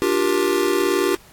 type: chord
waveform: square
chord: G minor seventh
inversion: second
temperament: just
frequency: 294 / 352.8 / 392 / 470.4 Hz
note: D4 / F4 / G4 / Bb4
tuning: +2 / +18 / 0 / +16 cents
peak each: -26 / -22 / -21 / -27 dBFS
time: 0.02-1.15 s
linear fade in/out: 0 ms
effects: pink hiss -49 dBFS RMS until 1.32 s + AAC 64 kbps